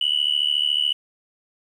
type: tone with amplitude modulation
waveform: sine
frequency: 2960 Hz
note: F#7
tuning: in tune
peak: -13 dBFS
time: 0.01-0.93 s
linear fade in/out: 5 ms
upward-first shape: sine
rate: 73.9 Hz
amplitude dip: 100%
effects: tanh soft clip ceiling -12 dBFS + 9-bit